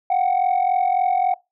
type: tone pair together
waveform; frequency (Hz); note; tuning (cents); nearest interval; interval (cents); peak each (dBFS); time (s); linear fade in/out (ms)
sine; 723 / 766.6; F#5 / G5; -40 / -39; minor second; 101; -17; 0.1-1.34; 5
effects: noise-tail reverb RT60 0.2 s tail -22 dB re dry + tanh soft clip ceiling -13 dBFS